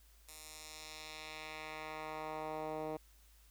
10% pulse tone with band-pass filter sweep, 155.56 Hz, D#3, in tune, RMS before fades -45 dBFS, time 0.28-2.97 s, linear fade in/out 5 ms, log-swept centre 10000 to 490 Hz, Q 0.99, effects added 53 Hz sine -62 dBFS peak until 3.5 s + white hiss -68 dBFS RMS until 3.5 s

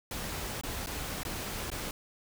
pink noise with dropouts, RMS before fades -37 dBFS, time 0.11-1.91 s, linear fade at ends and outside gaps 2 ms, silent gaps 0.612-0.635 / 0.862-0.87 / 1.233-1.25 / 1.702-1.716 s, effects none

